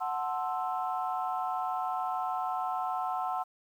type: chord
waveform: sine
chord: F# half-diminished seventh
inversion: none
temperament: equal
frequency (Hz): 740 / 880 / 1046.5 / 1318.5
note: F#5 / A5 / C6 / E6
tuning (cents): 0 / 0 / 0 / 0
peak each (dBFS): -32 / -37 / -36 / -37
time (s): 0-3.44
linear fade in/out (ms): 20
effects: tanh soft clip ceiling -20 dBFS + 10-bit